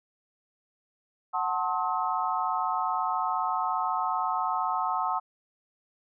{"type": "chord", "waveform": "sine", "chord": "F# diminished seventh", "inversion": "none", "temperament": "just", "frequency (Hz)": [740, 888, 1065.6, 1278.7], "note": ["F#5", "A5", "C6", "Eb6"], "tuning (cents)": [0, 16, 31, 47], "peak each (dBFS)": -31, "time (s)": [1.33, 5.2], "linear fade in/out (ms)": 20, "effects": []}